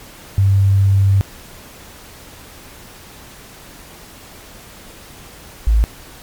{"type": "tone pair in turn", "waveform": "sine", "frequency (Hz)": [98, 54.78], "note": ["G2", "A1"], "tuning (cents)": [0, -7], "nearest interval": "minor seventh", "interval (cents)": 1007, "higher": "first", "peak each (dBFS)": -9, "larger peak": "neither", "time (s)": [[0.38, 1.21], [5.67, 5.84]], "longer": "first", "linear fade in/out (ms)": 0, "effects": ["pink hiss -39 dBFS RMS until 6.22 s", "MP3 96 kbps"]}